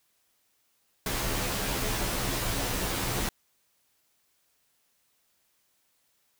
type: noise with comb filter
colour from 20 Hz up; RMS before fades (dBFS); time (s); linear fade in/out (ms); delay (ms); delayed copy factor
pink; -30; 1.06-3.29; 2; 13; -0.9
effects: white hiss -71 dBFS RMS until 6.39 s

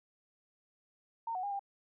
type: tone with pitch steps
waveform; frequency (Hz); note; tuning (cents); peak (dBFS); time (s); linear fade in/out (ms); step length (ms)
sine; 915 / 739 / 809 / 796; A#5 / F#5 / G#5 / G5; -32 / -2 / -46 / +26; -34; 1.27-1.594; 5; 81
effects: none

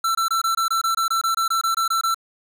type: tone bursts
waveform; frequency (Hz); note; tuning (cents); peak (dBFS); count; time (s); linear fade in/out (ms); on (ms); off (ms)
square; 1340; E6; +28; -19; 16; 0.04-2.145; 5; 110; 23
effects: none

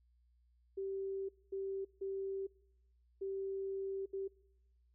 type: tone bursts at uneven times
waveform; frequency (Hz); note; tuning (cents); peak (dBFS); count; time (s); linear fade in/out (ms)
sine; 388.6; G4; -15; -37; 5; 0.77-1.29 / 1.52-1.85 / 2.01-2.47 / 3.21-4.06 / 4.13-4.28; 10
effects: noise-tail reverb RT60 1.0 s tail -24 dB re dry + added 60 Hz sine -68 dBFS peak until 4.94 s

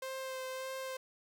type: tone with vibrato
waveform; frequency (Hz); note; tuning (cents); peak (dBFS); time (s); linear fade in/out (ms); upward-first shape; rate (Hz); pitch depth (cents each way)
sawtooth; 523.3; C5; 0; -35; 0.02-0.97; 5; sine; 1.7; 15
effects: none

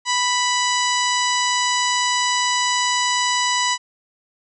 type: harmonic tone with a mistuned harmonic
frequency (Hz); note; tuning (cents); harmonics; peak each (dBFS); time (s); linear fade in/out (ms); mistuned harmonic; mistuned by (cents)
987.8; B5; 0; 1 / 2 / 3 / 4 / 5 / 6 / 7 / 8; -21 / -24 / -26 / -27 / -28 / -29 / -29 / -30; 0.05-3.78; 50; 7; +15
effects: none

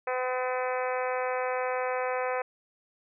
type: harmonic tone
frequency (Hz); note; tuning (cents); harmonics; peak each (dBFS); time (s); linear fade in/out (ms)
253.8; B3; +47; 2 / 3 / 4 / 5 / 6 / 7 / 8 / 9 / 10; -30 / -34 / -36 / -38 / -40 / -41 / -42 / -43 / -44; 0.07-2.42; 5
effects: none

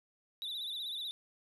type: tone with vibrato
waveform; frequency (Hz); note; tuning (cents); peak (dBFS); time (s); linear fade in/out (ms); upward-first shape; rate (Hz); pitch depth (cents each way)
triangle; 3700; A#7; -14; -36; 0.42-1.11; 0; sine; 16; 110
effects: none

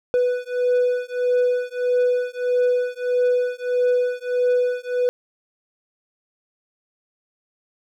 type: beating tone pair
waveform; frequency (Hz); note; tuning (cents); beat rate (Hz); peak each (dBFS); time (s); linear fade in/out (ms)
triangle; 493.9 / 495.5; B4 / B4; 0 / +6; 1.6; -19; 0.14-5.09; 0
effects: none

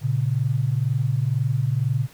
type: tone pair together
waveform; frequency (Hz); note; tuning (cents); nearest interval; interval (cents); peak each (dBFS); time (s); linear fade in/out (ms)
sine; 116.54 / 138.59; A#2 / C#3; 0 / 0; minor third; 300; -22; 0.01-2.08; 50
effects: pink hiss -50 dBFS RMS until 2.13 s

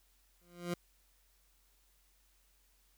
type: tone with exponential growth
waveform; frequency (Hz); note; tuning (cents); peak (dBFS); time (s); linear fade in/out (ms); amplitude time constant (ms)
20% pulse; 174.61; F3; 0; -27; 0.41-0.74; 5; 70
effects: added 46 Hz sine -70 dBFS peak until 2.97 s + white hiss -72 dBFS RMS until 2.97 s

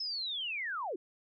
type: linear sweep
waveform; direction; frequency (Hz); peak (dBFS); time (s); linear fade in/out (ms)
sine; down; 5270 to 311.1; -34; 0-0.96; 5
effects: none

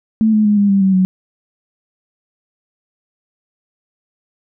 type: tone with pitch steps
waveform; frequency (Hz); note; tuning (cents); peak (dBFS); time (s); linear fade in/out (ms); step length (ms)
sine; 220 / 214 / 208.1 / 202.4 / 196.91 / 191.52 / 186.28; A3 / A3 / G#3 / G#3 / G3 / G3 / F#3; 0 / -48 / +4 / -44 / +8 / -40 / +12; -9; 0.21-1.05; 0; 120
effects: none

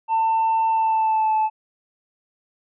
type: tone with pitch glide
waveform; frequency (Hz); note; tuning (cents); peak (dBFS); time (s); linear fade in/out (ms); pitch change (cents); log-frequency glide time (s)
triangle; 895 to 869.5; A5 to A5; +29 to -21; -14; 0.08-1.5; 50; -50; 0.69-1.35
effects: tanh soft clip ceiling -12 dBFS + resampled to 8000 Hz

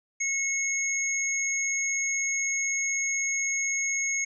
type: tone pair together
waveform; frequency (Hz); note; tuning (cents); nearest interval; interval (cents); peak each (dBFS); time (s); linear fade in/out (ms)
sine; 2182 / 6539; C#7 / G#8; -28 / -28; octave + perfect fifth; 1900; -28; 0.2-4.25; 10
effects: none

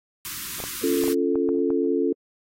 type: band-stop noise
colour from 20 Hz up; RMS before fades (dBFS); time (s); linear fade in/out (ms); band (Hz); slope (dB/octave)
white; -33; 0.25-1.13; 0; 380 to 1000; 96
type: clicks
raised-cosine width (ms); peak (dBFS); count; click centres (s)
1; -21; 7; 0.602 / 0.639 / 1.038 / 1.08 / 1.356 / 1.49 / 1.704
type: chord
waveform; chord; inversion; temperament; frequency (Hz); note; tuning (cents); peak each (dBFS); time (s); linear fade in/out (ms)
sine; Db augmented; none; equal with one note detuned; 277.2 / 347 / 440; Db4 / F4 / A4; 0 / -11 / 0; -24; 0.83-2.13; 5
effects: AAC 48 kbps

